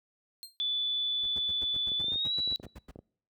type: tone with exponential decay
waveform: sawtooth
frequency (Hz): 4190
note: C8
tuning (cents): +2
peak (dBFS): -35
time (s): 0.43-0.57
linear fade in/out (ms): 0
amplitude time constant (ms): 30
type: tone with pitch glide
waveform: sine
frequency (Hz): 3476 to 3924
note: A7 to B7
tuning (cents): -22 to -12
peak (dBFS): -28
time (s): 0.6-2.56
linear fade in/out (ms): 0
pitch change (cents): +210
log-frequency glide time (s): 1.99-2.34
type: noise bursts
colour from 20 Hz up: brown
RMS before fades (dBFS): -42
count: 14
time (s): 1.23-2.913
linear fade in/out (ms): 5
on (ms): 32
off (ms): 95
type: clicks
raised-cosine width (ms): 2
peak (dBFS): -32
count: 12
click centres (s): 1.918 / 2.043 / 2.083 / 2.119 / 2.158 / 2.387 / 2.476 / 2.526 / 2.599 / 2.666 / 2.959 / 2.99
effects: noise-tail reverb RT60 0.6 s tail -25 dB re dry + high-pass 60 Hz 12 dB/octave